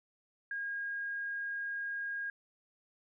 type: tone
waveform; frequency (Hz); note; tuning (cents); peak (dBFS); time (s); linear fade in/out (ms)
sine; 1628; G#6; -35; -35; 0.51-2.3; 2
effects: none